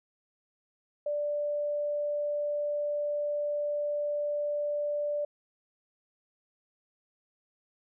sine tone, 587.3 Hz, D5, in tune, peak -28 dBFS, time 1.06-5.25 s, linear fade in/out 5 ms, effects none

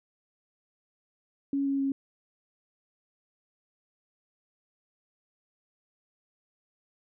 sine tone with pitch steps, 278 / 275.6 / 273.2 Hz, C#4 / C#4 / C#4, +5 / -10 / -25 cents, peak -25 dBFS, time 1.53-1.92 s, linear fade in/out 2 ms, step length 130 ms, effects none

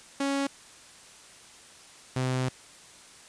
sawtooth tone pair in turn, 277.2 / 128.8 Hz, C#4 / C3, 0 / -27 cents, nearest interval octave + minor second, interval 1327 cents, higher first, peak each -22 dBFS, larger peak neither, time 0.2-0.47 / 2.16-2.49 s, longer second, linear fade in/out 5 ms, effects white hiss -51 dBFS RMS until 3.28 s + resampled to 22050 Hz

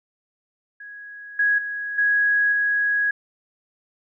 sine tone with level steps, 1661.2 Hz, G#6, in tune, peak -36 / -16 / -26 / -16 / -18 dBFS, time 0.8-3.11 s, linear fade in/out 5 ms, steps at 1.39 / 1.58 / 1.98 / 2.52 s, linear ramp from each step 5 ms, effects none

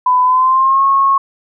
sine tone with pitch glide, 1002 to 1092.7 Hz, B5 to C#6, +25 to -25 cents, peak -8 dBFS, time 0.06-1.18 s, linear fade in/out 5 ms, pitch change +150 cents, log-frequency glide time 0.23-0.84 s, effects none

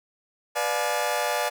sawtooth chord, B diminished seventh, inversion none, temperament just, 493.9 / 592.7 / 711.2 / 853.4 Hz, B4 / D5 / F5 / Ab5, 0 / +16 / +31 / +47 cents, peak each -28 / -24 / -26 / -25 dBFS, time 0.55-1.5 s, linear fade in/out 20 ms, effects none

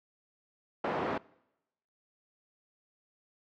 white band-pass noise, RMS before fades -33 dBFS, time 0.84-1.18 s, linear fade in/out 5 ms, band 170 to 900 Hz, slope 12 dB/octave, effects noise-tail reverb RT60 0.9 s tail -24 dB re dry + low-pass 4000 Hz 12 dB/octave

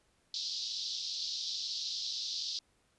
pink band-pass noise, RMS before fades -38 dBFS, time 0.34-2.59 s, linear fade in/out 2 ms, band 3700 to 5400 Hz, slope 48 dB/octave, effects pink hiss -72 dBFS RMS until 2.98 s + resampled to 24000 Hz

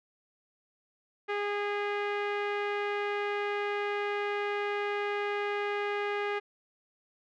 sawtooth tone with low-pass filter, 410 Hz, G#4, 22 cents flat, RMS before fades -32 dBFS, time 1.28-6.4 s, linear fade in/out 20 ms, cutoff 2200 Hz, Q 2, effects none

